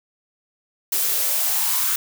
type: noise with high-pass filter sweep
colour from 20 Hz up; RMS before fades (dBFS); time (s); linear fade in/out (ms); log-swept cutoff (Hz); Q
blue; -21; 0.92-1.96; 5; 340 to 1300; 3.9
effects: none